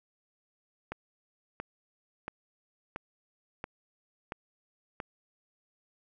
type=click train; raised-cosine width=0.5 ms; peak=-21 dBFS; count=7; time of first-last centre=0.92-5.002 s; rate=1.47 Hz; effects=none